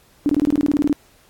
sine tone bursts, 292.1 Hz, D4, 9 cents flat, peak -13 dBFS, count 13, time 0.26-0.928 s, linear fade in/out 0 ms, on 32 ms, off 21 ms, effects pink hiss -54 dBFS RMS until 1.29 s + AAC 64 kbps

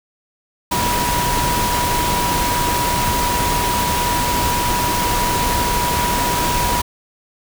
sine tone in noise, 970 Hz, B5, 31 cents flat, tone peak -19 dBFS, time 0.71-6.82 s, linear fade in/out 10 ms, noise pink, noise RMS -20 dBFS, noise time 0.71-6.82 s, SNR -2 dB, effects none

